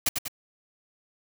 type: noise with echo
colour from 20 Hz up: white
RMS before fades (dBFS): -23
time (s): 0.06-0.09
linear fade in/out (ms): 5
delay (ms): 96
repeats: 2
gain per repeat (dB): -5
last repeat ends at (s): 0.282
effects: none